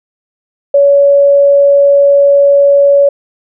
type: tone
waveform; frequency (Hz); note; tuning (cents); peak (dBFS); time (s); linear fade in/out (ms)
sine; 564; C#5; +30; -3; 0.74-3.09; 5
effects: none